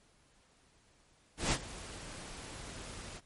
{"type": "noise with ADSR envelope", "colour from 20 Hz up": "pink", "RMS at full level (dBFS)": -29, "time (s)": [1.37, 3.21], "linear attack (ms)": 150, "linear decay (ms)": 59, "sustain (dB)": -17, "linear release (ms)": 42, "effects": ["pink hiss -67 dBFS RMS until 3.25 s", "MP3 48 kbps"]}